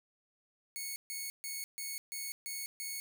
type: tone bursts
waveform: 5% pulse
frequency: 2209 Hz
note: C#7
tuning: 7 cents flat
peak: -28 dBFS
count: 7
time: 0.76-3 s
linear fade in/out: 0 ms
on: 200 ms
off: 140 ms
effects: none